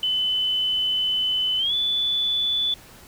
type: tone with pitch glide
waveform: sine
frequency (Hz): 3020 to 3469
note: F#7 to A7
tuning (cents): +35 to -25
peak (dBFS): -20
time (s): 0.03-2.74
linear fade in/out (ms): 2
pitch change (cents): +240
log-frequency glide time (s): 1.58-1.74
effects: pink hiss -47 dBFS RMS until 3.07 s